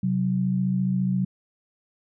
sine tone pair together, 131.9 / 186.53 Hz, C3 / F#3, +14 / +14 cents, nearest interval tritone, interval 600 cents, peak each -26 / -22 dBFS, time 0.03-1.25 s, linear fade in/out 5 ms, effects none

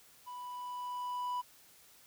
triangle tone with level ramp, 987.8 Hz, B5, in tune, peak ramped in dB -41 to -31 dBFS, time 0.26-1.42 s, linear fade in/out 20 ms, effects white hiss -61 dBFS RMS until 2.06 s

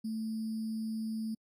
sine tone with sample-and-hold, 220.9 Hz, A3, 7 cents sharp, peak -33 dBFS, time 0.04-1.35 s, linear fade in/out 10 ms, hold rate 4900 Hz, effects AAC 64 kbps

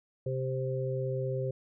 harmonic tone, 130.81 Hz, C3, in tune, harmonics 1 / 3 / 4, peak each -32 / -36 / -35 dBFS, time 0.26-1.51 s, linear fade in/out 5 ms, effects none

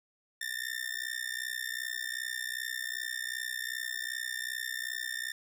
sawtooth tone with amplitude modulation, 1801 Hz, A6, 40 cents sharp, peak -27 dBFS, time 0.41-5.32 s, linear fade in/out 5 ms, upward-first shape sine, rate 62.6 Hz, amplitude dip 95%, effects none

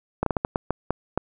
slowing click train, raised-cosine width 1 ms, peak -8 dBFS, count 9, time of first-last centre 0.23-1.176 s, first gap 33 ms, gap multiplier 1.35, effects none

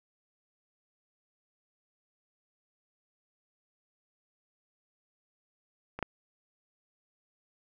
clicks, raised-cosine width 0.5 ms, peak -23 / -15 dBFS, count 2, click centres 5.99 / 6.027 s, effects none

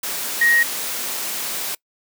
sine tone in noise, 1881 Hz, A#6, 15 cents sharp, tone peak -13 dBFS, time 0.41-0.63 s, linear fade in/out 5 ms, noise white, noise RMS -26 dBFS, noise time 0.03-1.75 s, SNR +10 dB, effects noise-tail reverb RT60 0.1 s tail -24 dB re dry + high-pass 200 Hz 12 dB/octave

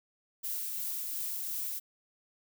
violet noise with tremolo, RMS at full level -35 dBFS, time 0.43-1.8 s, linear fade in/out 20 ms, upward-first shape triangle, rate 2.8 Hz, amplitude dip 25%, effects none

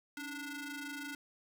sawtooth ring-modulated tone, 587.3 Hz, D5, in tune, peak -34 dBFS, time 0.17-1.15 s, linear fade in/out 2 ms, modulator 868 Hz, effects none

